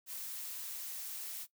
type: noise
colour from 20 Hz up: blue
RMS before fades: -43 dBFS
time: 0.06-1.47 s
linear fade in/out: 50 ms
effects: noise-tail reverb RT60 0.1 s tail -17 dB re dry